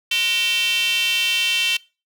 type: tone with high-pass filter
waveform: square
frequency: 207.7 Hz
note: G#3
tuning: in tune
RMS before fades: -20 dBFS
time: 0.11-1.77 s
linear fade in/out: 5 ms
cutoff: 2900 Hz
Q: 8.4
effects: noise-tail reverb RT60 0.3 s tail -22 dB re dry